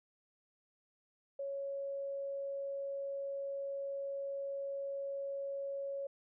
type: tone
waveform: sine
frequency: 554.4 Hz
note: C#5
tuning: in tune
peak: -37 dBFS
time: 1.39-6.07 s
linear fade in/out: 5 ms
effects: none